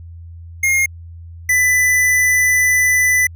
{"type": "tone pair in turn", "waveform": "square", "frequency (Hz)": [2136, 1994.8], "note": ["C7", "B6"], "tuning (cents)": [35, 17], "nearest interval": "minor second", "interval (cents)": 118, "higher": "first", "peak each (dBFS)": [-13, -12], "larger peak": "second", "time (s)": [[0.63, 0.86], [1.49, 3.27]], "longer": "second", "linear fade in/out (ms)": 5, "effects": ["added 84 Hz sine -32 dBFS peak until 3.35 s"]}